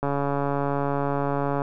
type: click train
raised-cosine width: 1 ms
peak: -12 dBFS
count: 225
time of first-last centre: 0.03-1.619 s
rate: 141 Hz
effects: none